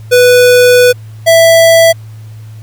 square tone pair in turn, 493.9 / 660.5 Hz, B4 / E5, 0 / +3 cents, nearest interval perfect fourth, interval 503 cents, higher second, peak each -3 dBFS, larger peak neither, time 0.11-0.93 / 1.26-1.93 s, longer first, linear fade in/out 20 ms, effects added 109 Hz sine -26 dBFS peak until 2.62 s + pink hiss -45 dBFS RMS until 2.62 s

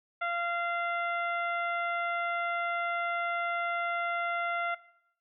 harmonic tone, 690 Hz, F5, 21 cents flat, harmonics 1 / 2 / 3 / 4 / 5, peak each -34 / -31 / -36 / -47 / -49 dBFS, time 0.21-4.75 s, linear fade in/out 10 ms, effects noise-tail reverb RT60 0.7 s tail -18 dB re dry

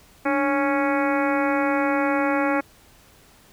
harmonic tone with a mistuned harmonic, 277.2 Hz, C#4, in tune, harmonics 1 / 2 / 3 / 4 / 5 / 6 / 7 / 8 / 9, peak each -23 / -25 / -27 / -30 / -29 / -32 / -34 / -32 / -38 dBFS, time 0.25-2.61 s, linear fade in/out 10 ms, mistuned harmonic 1, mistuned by +91 cents, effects pink hiss -53 dBFS RMS until 3.52 s

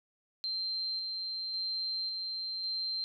sine tone with tremolo, 4141 Hz, C8, 19 cents flat, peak -32 dBFS, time 0.44-3.04 s, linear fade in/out 0 ms, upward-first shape square, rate 0.91 Hz, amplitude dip 25%, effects none

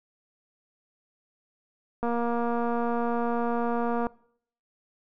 click train, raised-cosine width 1 ms, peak -16 dBFS, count 482, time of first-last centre 2.03-4.068 s, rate 236 Hz, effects noise-tail reverb RT60 0.6 s tail -22 dB re dry

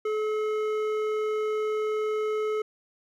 triangle tone with hard clipping, 429.4 Hz, A4, 42 cents flat, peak -27 dBFS, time 0.05-2.62 s, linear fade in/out 5 ms, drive 14 dB, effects none

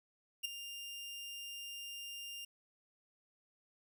sawtooth tone with ADSR envelope, 2800 Hz, F7, 4 cents sharp, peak -29 dBFS, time 0.43-2.45 s, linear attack 20 ms, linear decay 9 ms, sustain -12 dB, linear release 6 ms, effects none

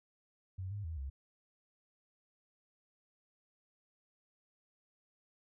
sine tone with pitch steps, 93.8 / 102.4 / 80.9 / 67.7 Hz, F#2 / G#2 / E2 / C#2, +24 / -24 / -32 / -40 cents, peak -38 dBFS, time 0.58-1.1 s, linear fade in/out 10 ms, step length 130 ms, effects none

